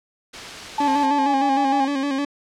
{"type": "noise", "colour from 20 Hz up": "white", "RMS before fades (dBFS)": -33, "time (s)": [0.33, 1.06], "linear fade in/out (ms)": 10}
{"type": "tone with pitch glide", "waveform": "sine", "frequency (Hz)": [870, 816.4], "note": ["A5", "G#5"], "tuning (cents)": [-20, -30], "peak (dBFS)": -18, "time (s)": [0.78, 1.85], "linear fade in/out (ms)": 5, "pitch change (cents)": -110, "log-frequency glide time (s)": [1.19, 1.35]}
{"type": "tone with vibrato", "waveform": "40% pulse", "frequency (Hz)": 277.2, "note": "C#4", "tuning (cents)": 0, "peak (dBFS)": -20, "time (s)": [0.8, 2.25], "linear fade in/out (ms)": 5, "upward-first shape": "square", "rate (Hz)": 6.5, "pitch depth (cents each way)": 54}
{"effects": ["low-pass 5000 Hz 12 dB/octave"]}